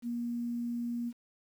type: tone with quantisation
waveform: sine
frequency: 237.7 Hz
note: A#3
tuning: 34 cents sharp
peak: -32 dBFS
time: 0.02-1.13 s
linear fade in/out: 50 ms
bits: 10
effects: none